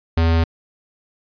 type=tone; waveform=square; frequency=82.5 Hz; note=E2; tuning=2 cents sharp; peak=-14 dBFS; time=0.17-0.44 s; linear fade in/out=5 ms; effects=resampled to 11025 Hz